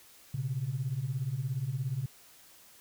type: beating tone pair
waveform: sine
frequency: 120 / 137 Hz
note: B2 / C#3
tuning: -49 / -20 cents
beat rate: 17 Hz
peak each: -34 / -32 dBFS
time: 0.34-2.06 s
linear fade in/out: 5 ms
effects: tanh soft clip ceiling -23 dBFS + white hiss -57 dBFS RMS until 2.8 s